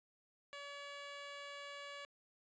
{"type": "tone", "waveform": "10% pulse", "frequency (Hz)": 569, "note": "C#5", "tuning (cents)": 45, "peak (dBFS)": -39, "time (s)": [0.53, 2.05], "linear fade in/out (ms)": 0, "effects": ["resampled to 16000 Hz"]}